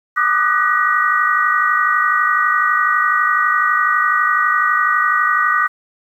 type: tone cluster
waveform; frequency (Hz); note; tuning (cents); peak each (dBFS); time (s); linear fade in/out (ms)
sine; 1185 / 1237 / 1489 / 1906; D6 / D#6 / F#6 / A#6; +15 / -10 / +11 / +38; -18; 0.16-5.68; 20
effects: 8-bit